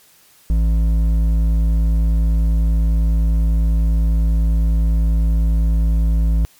triangle tone with hard clipping, 55 Hz, A1, in tune, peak -14 dBFS, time 0.5-6.45 s, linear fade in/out 0 ms, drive 11 dB, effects white hiss -51 dBFS RMS until 6.59 s + MP3 96 kbps

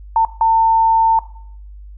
sine tone bursts at uneven times, 900 Hz, A5, 39 cents sharp, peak -9 dBFS, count 2, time 0.16-0.25 / 0.41-1.19 s, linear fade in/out 2 ms, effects noise-tail reverb RT60 0.6 s tail -17 dB re dry + added 50 Hz sine -33 dBFS peak until 1.97 s

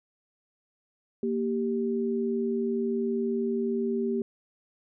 sine tone pair together, 233.1 / 392 Hz, A#3 / G4, 0 / 0 cents, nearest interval major sixth, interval 900 cents, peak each -28 dBFS, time 1.23-4.22 s, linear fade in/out 2 ms, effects none

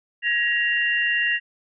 sine tone cluster, 1679 / 1897 / 2777 Hz, G#6 / A#6 / F7, +18 / +30 / -10 cents, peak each -28 / -21 / -24 dBFS, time 0.22-1.4 s, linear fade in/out 50 ms, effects none

